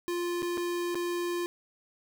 square tone with dropouts, 349.1 Hz, F4, 1 cent flat, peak -30 dBFS, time 0.08-1.46 s, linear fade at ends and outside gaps 0 ms, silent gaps 0.421-0.428 / 0.573-0.578 / 0.946-0.954 s, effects none

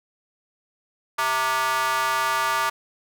square tone with high-pass filter, 131 Hz, C3, 2 cents sharp, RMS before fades -23 dBFS, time 1.18-2.7 s, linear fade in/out 10 ms, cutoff 1100 Hz, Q 3.2, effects none

